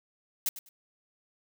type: noise with echo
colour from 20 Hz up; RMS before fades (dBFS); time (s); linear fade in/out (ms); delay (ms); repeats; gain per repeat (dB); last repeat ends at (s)
blue; -28; 0.46-0.49; 2; 100; 2; -14; 0.69
effects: none